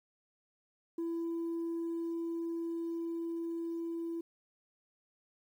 sine tone with level ramp, 334.2 Hz, E4, 24 cents sharp, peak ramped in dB -31 to -34 dBFS, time 0.98-4.21 s, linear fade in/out 5 ms, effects tanh soft clip ceiling -32 dBFS + 11-bit

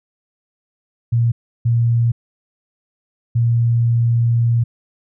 sine tone bursts at uneven times, 117.4 Hz, A#2, 13 cents sharp, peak -12 dBFS, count 3, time 1.12-1.32 / 1.65-2.12 / 3.35-4.64 s, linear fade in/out 10 ms, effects none

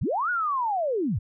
sine linear two-way sweep, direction up then down, 55.3 to 1481 to 72.4 Hz, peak -23 dBFS, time 0.01-1.19 s, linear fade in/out 10 ms, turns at 0.3 s, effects none

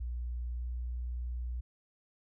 sine tone with pitch glide, 60.1 to 60.69 Hz, B1 to B1, -46 to -30 cents, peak -34 dBFS, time 0-1.61 s, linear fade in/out 10 ms, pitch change +16 cents, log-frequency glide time 0.57-0.63 s, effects none

